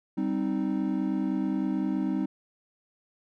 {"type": "chord", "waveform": "triangle", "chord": "C minor", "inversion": "second", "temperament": "equal with one note detuned", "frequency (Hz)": [195.43, 261.6, 311.1], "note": ["G3", "C4", "Eb4"], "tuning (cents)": [-5, 0, 0], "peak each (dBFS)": -28, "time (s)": [0.17, 2.26], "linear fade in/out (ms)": 10, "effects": []}